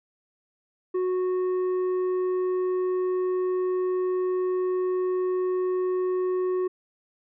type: tone with tanh clipping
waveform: sine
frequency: 367.6 Hz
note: F#4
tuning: 11 cents flat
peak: -24 dBFS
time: 0.94-6.68 s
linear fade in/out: 10 ms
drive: 6 dB
effects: none